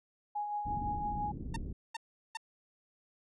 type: tone with tremolo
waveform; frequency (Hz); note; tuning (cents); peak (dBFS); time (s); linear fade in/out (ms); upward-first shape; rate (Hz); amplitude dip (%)
sine; 830.6; G#5; 0; -32; 0.35-1.32; 10; sine; 5.9; 40
type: low-pass noise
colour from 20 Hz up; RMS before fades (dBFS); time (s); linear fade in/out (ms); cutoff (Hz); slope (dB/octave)
pink; -40; 0.65-1.73; 10; 310; 24
type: tone bursts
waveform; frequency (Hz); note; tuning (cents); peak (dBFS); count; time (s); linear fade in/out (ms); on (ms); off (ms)
sawtooth; 908; A#5; -46; -33; 3; 1.54-2.372; 5; 24; 380
effects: resampled to 24000 Hz